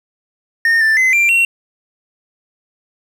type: tone with pitch steps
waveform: triangle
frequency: 1832 / 1771 / 2046 / 2368 / 2732 Hz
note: A#6 / A6 / C7 / D7 / F7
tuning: -31 / +11 / -39 / +14 / -39 cents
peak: -8 dBFS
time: 0.65-1.45 s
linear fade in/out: 2 ms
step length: 160 ms
effects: 8-bit